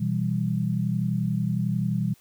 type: chord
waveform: sine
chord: E minor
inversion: second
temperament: equal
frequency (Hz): 123.47 / 164.81 / 196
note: B2 / E3 / G3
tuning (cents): 0 / 0 / 0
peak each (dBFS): -27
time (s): 0-2.14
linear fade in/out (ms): 10
effects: white hiss -59 dBFS RMS until 2.2 s